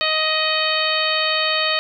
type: harmonic tone with a mistuned harmonic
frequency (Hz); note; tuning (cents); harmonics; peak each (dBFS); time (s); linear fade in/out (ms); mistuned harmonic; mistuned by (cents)
626; D#5; +10; 1 / 2 / 3 / 4 / 5 / 6 / 7; -25 / -25 / -25 / -25 / -25 / -25 / -25; 0.01-1.79; 0; 5; -36
effects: none